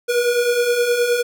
square beating tone pair, 474.1 / 483.7 Hz, A#4 / B4, +29 / -36 cents, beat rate 9.6 Hz, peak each -24 / -17 dBFS, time 0.08-1.23 s, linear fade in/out 20 ms, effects none

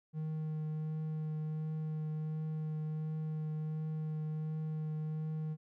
triangle tone with vibrato, 155.56 Hz, D#3, in tune, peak -33 dBFS, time 0.13-5.57 s, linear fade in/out 50 ms, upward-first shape triangle, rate 1.4 Hz, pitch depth 13 cents each way, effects none

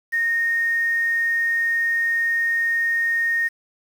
sine tone with quantisation, 1849 Hz, A#6, 15 cents flat, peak -18 dBFS, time 0.12-3.49 s, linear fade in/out 20 ms, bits 7, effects none

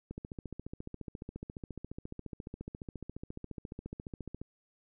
click train, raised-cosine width 3 ms, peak -28 dBFS, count 63, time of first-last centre 0.11-4.416 s, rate 14.4 Hz, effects none

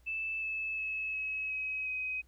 sine tone with pitch steps, 2634 / 2611 / 2589 / 2566 / 2544 / 2522 Hz, E7 / E7 / E7 / E7 / D#7 / D#7, -2 / -17 / -32 / -47 / +38 / +23 cents, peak -33 dBFS, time 0.06-2.22 s, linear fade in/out 20 ms, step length 360 ms, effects added 60 Hz sine -60 dBFS peak until 2.27 s + pink hiss -71 dBFS RMS until 2.27 s

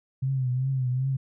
sine tone with vibrato, 129.9 Hz, C3, 12 cents flat, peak -23 dBFS, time 0.22-1.17 s, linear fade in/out 10 ms, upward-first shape triangle, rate 2.6 Hz, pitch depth 83 cents each way, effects none

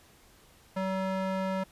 square tone with band-pass filter, 190 Hz, F#3, 46 cents sharp, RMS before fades -31 dBFS, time 0.76-1.64 s, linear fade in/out 10 ms, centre 740 Hz, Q 0.7, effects pink hiss -59 dBFS RMS until 1.71 s + resampled to 32000 Hz

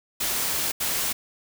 white noise bursts at uneven times, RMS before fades -26 dBFS, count 2, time 0.2-0.72 / 0.8-1.13 s, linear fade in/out 10 ms, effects none

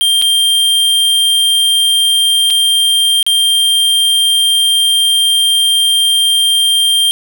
square tone with dropouts, 3182 Hz, G7, 25 cents sharp, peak -9 dBFS, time 0.01-7.11 s, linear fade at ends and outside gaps 0 ms, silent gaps 0.216-0.222 / 2.502-2.506 / 3.228-3.265 s, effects none

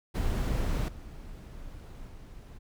brown noise with level steps, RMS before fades -28 / -44 / -46 dBFS, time 0.14-2.59 s, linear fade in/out 20 ms, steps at 0.88 / 2.08 s, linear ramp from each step 5 ms, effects none

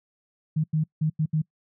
sine tone bursts at uneven times, 155.8 Hz, D#3, 3 cents sharp, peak -20 dBFS, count 5, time 0.56-0.64 / 0.73-0.84 / 1.01-1.1 / 1.19-1.26 / 1.33-1.42 s, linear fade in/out 10 ms, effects noise-tail reverb RT60 0.1 s tail -25 dB re dry

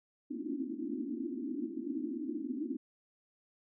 white band-pass noise, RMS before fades -38 dBFS, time 0.3-2.77 s, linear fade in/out 10 ms, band 230 to 340 Hz, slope 96 dB/octave, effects none

